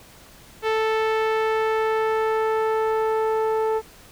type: tone with low-pass filter sweep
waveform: sawtooth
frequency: 440 Hz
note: A4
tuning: in tune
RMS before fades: -22 dBFS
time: 0.62-3.82 s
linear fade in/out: 50 ms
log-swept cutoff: 2900 to 930 Hz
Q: 1
effects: pink hiss -48 dBFS RMS until 4.11 s